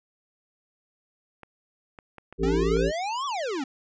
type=clicks; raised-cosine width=0.5 ms; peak=-28 dBFS; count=6; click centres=1.433 / 1.988 / 2.183 / 2.326 / 2.483 / 2.768 s
type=harmonic tone; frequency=56 Hz; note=A1; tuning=31 cents sharp; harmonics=1 / 3 / 5 / 7 / 8; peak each=-27 / -29 / -31 / -25 / -29 dBFS; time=2.38-2.92 s; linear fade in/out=50 ms
type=exponential two-way sweep; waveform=square; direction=up then down; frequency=251.5 to 1161 to 251.5 Hz; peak=-28 dBFS; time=2.43-3.64 s; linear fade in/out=5 ms; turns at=3.26 s
effects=resampled to 16000 Hz